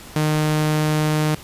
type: tone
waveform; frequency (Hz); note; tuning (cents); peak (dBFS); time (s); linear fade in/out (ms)
sawtooth; 153.3; D#3; -25; -13; 0.16-1.35; 2
effects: pink hiss -40 dBFS RMS until 1.43 s + resampled to 32000 Hz